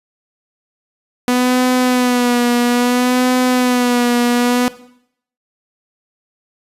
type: tone with vibrato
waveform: sawtooth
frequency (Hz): 246.9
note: B3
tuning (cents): 0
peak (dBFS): -8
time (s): 1.28-4.68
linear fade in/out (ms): 0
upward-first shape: sine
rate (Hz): 0.6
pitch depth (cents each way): 41
effects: noise-tail reverb RT60 0.7 s tail -17 dB re dry + resampled to 32000 Hz